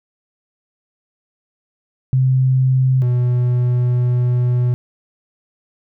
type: tone pair in turn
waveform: sine / triangle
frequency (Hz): 130.3 / 123.22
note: C3 / B2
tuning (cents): -7 / -4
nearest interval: minor second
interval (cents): 97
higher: first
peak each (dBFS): -11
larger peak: neither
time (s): 2.13-3.02 / 3.02-4.74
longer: second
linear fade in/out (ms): 0
effects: none